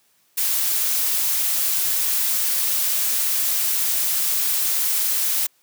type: noise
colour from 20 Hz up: blue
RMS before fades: -21 dBFS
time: 0.37-5.47 s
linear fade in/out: 10 ms
effects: white hiss -62 dBFS RMS until 5.62 s + high-pass 100 Hz 12 dB/octave